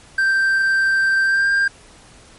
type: tone with pitch glide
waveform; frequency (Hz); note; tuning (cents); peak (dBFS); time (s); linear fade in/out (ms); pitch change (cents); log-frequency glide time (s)
triangle; 1568 to 1595.4; G6 to G6; 0 to +30; -12; 0.18-1.68; 5; +30; 1.24-1.49
effects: pink hiss -46 dBFS RMS until 2.38 s + MP3 48 kbps